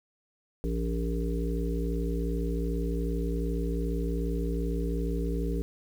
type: harmonic tone with a mistuned harmonic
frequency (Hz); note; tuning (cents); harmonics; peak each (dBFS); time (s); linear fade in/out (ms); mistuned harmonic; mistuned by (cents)
57; A#1; -38; 1 / 3 / 5 / 7 / 8; -29 / -34 / -36 / -37 / -38; 0.64-5.62; 0; 8; +21
effects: 9-bit